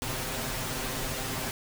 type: noise with comb filter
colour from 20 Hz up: pink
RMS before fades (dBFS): -33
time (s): 0.02-1.51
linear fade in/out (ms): 0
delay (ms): 7.7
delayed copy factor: +0.85
effects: none